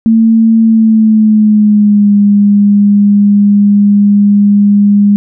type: tone with pitch glide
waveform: sine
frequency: 224.7 to 203.7 Hz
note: A3 to G#3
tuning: +37 to -33 cents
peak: -3 dBFS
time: 0.06-5.16 s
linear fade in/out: 0 ms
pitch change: -170 cents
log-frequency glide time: 0.63-2.13 s
effects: none